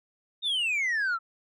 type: exponential sweep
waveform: sine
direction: down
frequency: 3729 to 1304 Hz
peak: -22 dBFS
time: 0.42-1.19 s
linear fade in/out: 50 ms
effects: tanh soft clip ceiling -24 dBFS